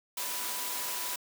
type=tone in noise; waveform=sine; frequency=987 Hz; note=B5; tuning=1 cent flat; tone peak=-44 dBFS; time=0.17-1.16 s; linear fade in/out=5 ms; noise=white; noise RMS=-35 dBFS; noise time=0.17-1.16 s; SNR=-12 dB; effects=high-pass 300 Hz 12 dB/octave